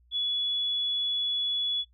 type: tone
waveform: sine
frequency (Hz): 3402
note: G#7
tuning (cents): +41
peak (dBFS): -26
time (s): 0.11-1.85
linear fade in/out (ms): 50
effects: noise-tail reverb RT60 0.1 s tail -21 dB re dry + added 60 Hz sine -59 dBFS peak until 1.93 s